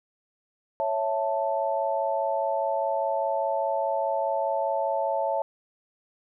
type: chord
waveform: sine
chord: A major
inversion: first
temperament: equal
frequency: 554.4 / 659.3 / 880 Hz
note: C#5 / E5 / A5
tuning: 0 / 0 / 0 cents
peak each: -28 dBFS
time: 0.8-5.42 s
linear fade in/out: 0 ms
effects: none

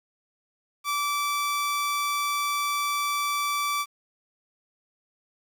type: tone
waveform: sawtooth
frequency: 1160 Hz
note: D6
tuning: 22 cents flat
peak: -21 dBFS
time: 0.84-3.86 s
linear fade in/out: 50 ms
effects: 9-bit

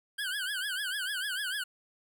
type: tone with vibrato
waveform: 25% pulse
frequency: 1568 Hz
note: G6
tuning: in tune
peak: -28 dBFS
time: 0.18-1.64 s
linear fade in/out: 10 ms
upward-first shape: triangle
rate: 6.7 Hz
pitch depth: 170 cents each way
effects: none

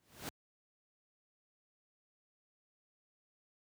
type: noise with exponential growth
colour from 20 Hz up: pink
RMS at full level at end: -39 dBFS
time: 0-0.29 s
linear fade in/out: 0 ms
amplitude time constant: 62 ms
effects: high-pass 80 Hz 12 dB/octave

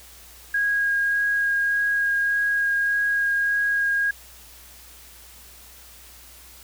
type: tone with vibrato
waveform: sine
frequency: 1637 Hz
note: G#6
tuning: 25 cents flat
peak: -19 dBFS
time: 0.54-4.11 s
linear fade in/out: 5 ms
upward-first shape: sine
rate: 1.7 Hz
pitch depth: 10 cents each way
effects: added 60 Hz sine -51 dBFS peak until 6.63 s + white hiss -47 dBFS RMS until 6.63 s

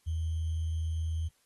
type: tone with sample-and-hold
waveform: sine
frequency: 80.6 Hz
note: E2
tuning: 38 cents flat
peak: -29 dBFS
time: 0.06-1.29 s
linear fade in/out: 20 ms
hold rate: 3150 Hz
effects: white hiss -70 dBFS RMS until 1.45 s + AAC 32 kbps

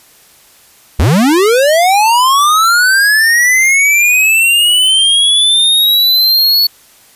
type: linear sweep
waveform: square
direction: up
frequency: 58.27 to 4435 Hz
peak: -7 dBFS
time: 0.99-6.67 s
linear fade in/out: 5 ms
effects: white hiss -44 dBFS RMS until 7.15 s + resampled to 32000 Hz

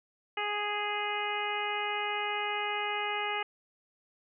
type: harmonic tone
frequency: 415 Hz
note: G#4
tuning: 1 cent flat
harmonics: 1 / 2 / 3 / 4 / 5 / 6 / 7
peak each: -39 / -35 / -38 / -41 / -37 / -39 / -39 dBFS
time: 0.37-3.43 s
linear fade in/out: 5 ms
effects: none

